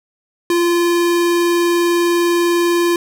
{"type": "tone with vibrato", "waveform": "square", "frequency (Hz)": 345.2, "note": "F4", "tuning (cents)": -20, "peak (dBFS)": -13, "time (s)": [0.5, 2.96], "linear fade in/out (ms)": 2, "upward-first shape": "sine", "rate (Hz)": 20, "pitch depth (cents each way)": 13, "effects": []}